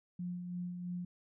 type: tone with tremolo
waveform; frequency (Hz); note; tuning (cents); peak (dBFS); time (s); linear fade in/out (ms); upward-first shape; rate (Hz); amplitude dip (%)
sine; 177.6; F3; +29; -36; 0.19-1.05; 5; sine; 3; 40
effects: none